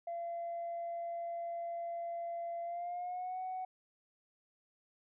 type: tone with pitch glide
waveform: sine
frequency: 683 to 744.8 Hz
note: F5 to F#5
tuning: -39 to +11 cents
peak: -36 dBFS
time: 0.07-3.65 s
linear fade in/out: 5 ms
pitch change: +150 cents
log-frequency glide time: 2.63-3.4 s
effects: tanh soft clip ceiling -34 dBFS